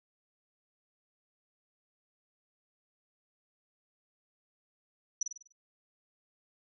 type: tone with echo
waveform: sine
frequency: 5920 Hz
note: F#8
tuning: in tune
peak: -27 dBFS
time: 5.21-5.23 s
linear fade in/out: 5 ms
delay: 49 ms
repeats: 6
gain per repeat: -6 dB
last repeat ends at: 5.524 s
effects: none